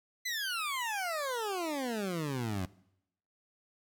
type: exponential sweep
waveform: 20% pulse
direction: down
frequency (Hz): 2057 to 87.9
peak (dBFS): -28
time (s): 0.25-2.66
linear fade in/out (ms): 10
effects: noise-tail reverb RT60 0.8 s tail -21 dB re dry